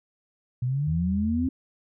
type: exponential sweep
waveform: sine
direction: up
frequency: 120.6 to 269.5 Hz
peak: -23 dBFS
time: 0.62-1.49 s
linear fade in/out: 5 ms
type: tone with vibrato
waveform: sine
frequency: 82.5 Hz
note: E2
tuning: 2 cents sharp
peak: -28 dBFS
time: 0.87-1.48 s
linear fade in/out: 10 ms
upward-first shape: triangle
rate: 15 Hz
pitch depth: 42 cents each way
effects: none